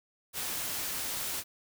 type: noise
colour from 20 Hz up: white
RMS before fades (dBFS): -35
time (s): 0.33-1.44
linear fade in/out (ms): 50
effects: none